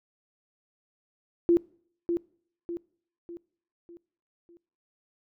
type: tone with echo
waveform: sine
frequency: 343.1 Hz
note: F4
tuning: 31 cents flat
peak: -17 dBFS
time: 1.49-1.57 s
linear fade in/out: 0 ms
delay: 600 ms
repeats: 5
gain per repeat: -7 dB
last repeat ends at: 4.57 s
effects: noise-tail reverb RT60 0.6 s tail -24 dB re dry

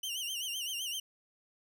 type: tone with vibrato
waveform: sawtooth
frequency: 2960 Hz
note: F#7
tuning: in tune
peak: -32 dBFS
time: 0.03-1 s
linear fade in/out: 5 ms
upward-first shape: sine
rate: 7.8 Hz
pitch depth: 120 cents each way
effects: none

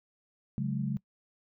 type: chord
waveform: sine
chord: C# suspended fourth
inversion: none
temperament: equal with one note detuned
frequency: 138.59 / 185 / 211.8 Hz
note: C#3 / F#3 / G#3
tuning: 0 / 0 / +34 cents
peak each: -32 / -35 / -34 dBFS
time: 0.58-0.97 s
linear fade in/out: 0 ms
effects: noise-tail reverb RT60 0.1 s tail -23 dB re dry

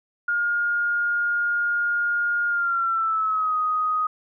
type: tone with pitch glide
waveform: sine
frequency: 1420 to 1250.5 Hz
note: F6 to D#6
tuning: +28 to +8 cents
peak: -20 dBFS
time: 0.28-4.07 s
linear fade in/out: 5 ms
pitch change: -220 cents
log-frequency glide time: 2.48-3.56 s
effects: none

